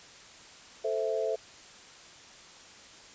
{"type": "chord", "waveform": "sine", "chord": "A minor", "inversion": "none", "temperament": "equal", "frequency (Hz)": [440, 523.3, 659.3], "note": ["A4", "C5", "E5"], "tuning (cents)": [0, 0, 0], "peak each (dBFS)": [-31, -33, -32], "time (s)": [0.84, 1.36], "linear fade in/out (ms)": 10, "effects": ["white hiss -51 dBFS RMS until 3.14 s", "resampled to 16000 Hz"]}